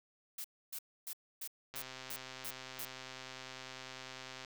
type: noise bursts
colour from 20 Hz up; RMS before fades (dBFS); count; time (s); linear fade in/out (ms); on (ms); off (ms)
blue; -43; 8; 0.38-2.852; 5; 64; 280
type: click train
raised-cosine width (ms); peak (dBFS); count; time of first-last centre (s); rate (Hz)
0.2; -29; 353; 1.74-4.448; 130
effects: none